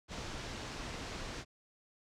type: low-pass noise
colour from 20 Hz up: pink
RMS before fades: -43 dBFS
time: 0.08-1.45 s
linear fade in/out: 50 ms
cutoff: 6700 Hz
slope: 24 dB/octave
effects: none